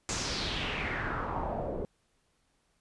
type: noise with low-pass filter sweep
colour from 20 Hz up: pink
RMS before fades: -34 dBFS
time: 0.09-1.85 s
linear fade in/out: 0 ms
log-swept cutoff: 7200 to 460 Hz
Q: 3.3
effects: pink hiss -73 dBFS RMS until 2.8 s + resampled to 24000 Hz

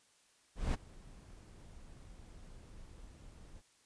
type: noise with ADSR envelope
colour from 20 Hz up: brown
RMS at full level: -30 dBFS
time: 0.55-3.62 s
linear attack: 190 ms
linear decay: 19 ms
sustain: -24 dB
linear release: 36 ms
effects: white hiss -69 dBFS RMS until 3.85 s + resampled to 22050 Hz

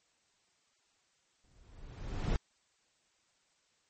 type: noise with exponential growth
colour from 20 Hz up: brown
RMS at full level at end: -28 dBFS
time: 1.44-2.36 s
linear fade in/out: 0 ms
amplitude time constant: 200 ms
effects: white hiss -73 dBFS RMS until 3.89 s + MP3 32 kbps

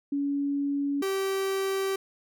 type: tone pair in turn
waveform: sine / 45% pulse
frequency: 282.6 / 387.4 Hz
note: C#4 / G4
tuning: +34 / -20 cents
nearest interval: perfect fourth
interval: 546 cents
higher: second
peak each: -25 / -26 dBFS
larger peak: first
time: 0.12-1.02 / 1.02-1.96 s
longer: second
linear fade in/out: 5 ms
effects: none

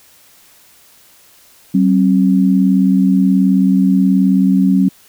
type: tone pair together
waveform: sine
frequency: 190 / 268.7 Hz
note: F#3 / C4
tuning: +46 / +46 cents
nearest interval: tritone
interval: 600 cents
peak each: -10 / -13 dBFS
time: 1.74-4.89 s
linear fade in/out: 10 ms
effects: white hiss -47 dBFS RMS until 5.08 s

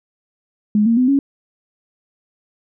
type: tone with pitch steps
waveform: sine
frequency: 210.1 / 230.4 / 252.8 / 277.2 Hz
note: G#3 / A#3 / B3 / C#4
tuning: +20 / -20 / +41 / 0 cents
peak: -11 dBFS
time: 0.75-1.19 s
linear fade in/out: 2 ms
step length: 110 ms
effects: none

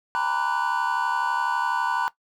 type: tone cluster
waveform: triangle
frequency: 802 / 925 / 997 / 1152 / 1485 Hz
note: G5 / A#5 / B5 / D6 / F#6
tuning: +39 / -14 / +16 / -34 / +6 cents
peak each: -33 / -25 / -26 / -32 / -26 dBFS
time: 0.15-2.08 s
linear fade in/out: 0 ms
effects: noise-tail reverb RT60 0.1 s tail -17 dB re dry

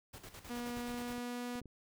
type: noise with tremolo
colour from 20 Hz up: pink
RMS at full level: -50 dBFS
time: 0.13-1.18 s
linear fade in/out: 10 ms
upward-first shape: square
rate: 9.5 Hz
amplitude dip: 65%
type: tone with pitch glide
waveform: sawtooth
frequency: 241 to 243.9 Hz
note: B3 to B3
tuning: -42 to -21 cents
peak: -35 dBFS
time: 0.49-1.61 s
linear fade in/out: 20 ms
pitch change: +21 cents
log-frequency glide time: 0.68-1.46 s
type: clicks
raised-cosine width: 3 ms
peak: -39 dBFS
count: 6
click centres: 0.772 / 0.943 / 1.181 / 1.555 / 1.616 / 1.657 s
effects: none

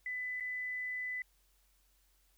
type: tone with dropouts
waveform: sine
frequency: 2000 Hz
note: B6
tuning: 21 cents sharp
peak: -36 dBFS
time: 0.06-1.22 s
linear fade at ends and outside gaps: 2 ms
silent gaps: 0.4-0.406 s
effects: added 46 Hz sine -70 dBFS peak until 2.37 s + white hiss -73 dBFS RMS until 2.37 s

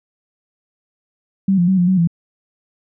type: tone with pitch steps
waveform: sine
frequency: 193.6 / 174.7 / 189.6 / 176.8 / 187.5 / 168.9 Hz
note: G3 / F3 / F#3 / F3 / F#3 / E3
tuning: -21 / +1 / +43 / +22 / +23 / +42 cents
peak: -11 dBFS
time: 1.48-2.074 s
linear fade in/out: 5 ms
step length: 99 ms
effects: none

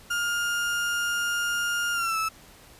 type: tone with pitch glide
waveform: 35% pulse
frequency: 1412 to 1309.9 Hz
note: F6 to E6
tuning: +19 to -11 cents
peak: -23 dBFS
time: 0.1-2.29 s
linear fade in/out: 10 ms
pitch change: -130 cents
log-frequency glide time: 1.93-2.17 s
effects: pink hiss -51 dBFS RMS until 2.79 s + resampled to 32000 Hz

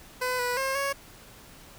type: tone with pitch steps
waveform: 15% pulse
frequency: 504 / 491.4 / 535 / 555 Hz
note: B4 / B4 / C5 / C#5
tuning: +35 / -9 / +38 / +2 cents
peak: -20 dBFS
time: 0.21-0.93 s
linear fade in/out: 10 ms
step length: 180 ms
effects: pink hiss -50 dBFS RMS until 1.78 s

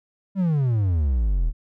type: exponential sweep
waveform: triangle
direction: down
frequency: 200 to 36.48 Hz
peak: -16 dBFS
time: 0.35-1.53 s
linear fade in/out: 50 ms
effects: none

